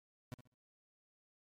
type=tone with echo; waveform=30% pulse; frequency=124.3 Hz; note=B2; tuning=12 cents sharp; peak=-40 dBFS; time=0.32-0.34 s; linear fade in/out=0 ms; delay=67 ms; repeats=3; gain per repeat=-12 dB; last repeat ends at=0.541 s; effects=MP3 64 kbps